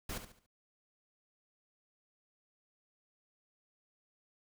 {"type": "noise with echo", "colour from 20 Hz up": "pink", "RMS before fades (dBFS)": -40, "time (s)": [0.09, 0.18], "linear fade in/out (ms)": 5, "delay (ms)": 71, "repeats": 4, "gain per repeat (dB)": -9, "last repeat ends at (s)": 0.464, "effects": []}